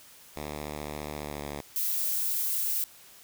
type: tone with pitch glide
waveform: 5% pulse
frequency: 74.6 to 72.27 Hz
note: D2 to D2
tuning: +28 to -27 cents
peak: -24 dBFS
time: 0.36-1.61 s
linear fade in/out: 5 ms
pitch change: -55 cents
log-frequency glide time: 1.16-1.49 s
type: noise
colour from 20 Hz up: violet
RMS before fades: -29 dBFS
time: 1.76-2.84 s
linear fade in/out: 0 ms
effects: white hiss -53 dBFS RMS until 3.23 s